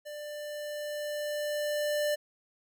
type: tone with level ramp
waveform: square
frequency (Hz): 593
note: D5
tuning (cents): +17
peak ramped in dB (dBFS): -40 to -27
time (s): 0.05-2.16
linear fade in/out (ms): 20
effects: none